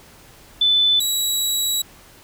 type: tone pair in turn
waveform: sine / 20% pulse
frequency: 3507 / 3888 Hz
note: A7 / B7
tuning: -6 / -28 cents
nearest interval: major second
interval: 178 cents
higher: second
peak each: -13 dBFS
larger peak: neither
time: 0.61-1 / 1-1.82 s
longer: second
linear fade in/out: 5 ms
effects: pink hiss -47 dBFS RMS until 2.23 s